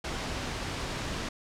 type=noise; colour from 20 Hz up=pink; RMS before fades=-34 dBFS; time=0.04-1.29 s; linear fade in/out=5 ms; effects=low-pass 6000 Hz 12 dB/octave